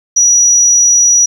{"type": "tone", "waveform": "sine", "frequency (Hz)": 5830, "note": "F#8", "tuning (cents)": -26, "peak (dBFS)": -4, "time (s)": [0.16, 1.26], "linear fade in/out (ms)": 10, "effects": ["tanh soft clip ceiling 0 dBFS", "7-bit"]}